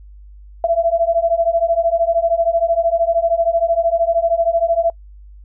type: beating tone pair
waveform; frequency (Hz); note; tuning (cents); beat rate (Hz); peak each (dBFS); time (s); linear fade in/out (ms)
sine; 664 / 677; E5 / E5; +12 / +46; 13; -16; 0.64-4.9; 2
effects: noise-tail reverb RT60 0.1 s tail -26 dB re dry + added 50 Hz sine -37 dBFS peak until 5.44 s